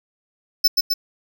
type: tone with echo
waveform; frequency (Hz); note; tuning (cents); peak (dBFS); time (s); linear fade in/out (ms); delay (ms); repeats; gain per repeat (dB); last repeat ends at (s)
square; 5274; E8; 0; -11; 0.64-0.68; 10; 130; 2; -3; 0.94
effects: none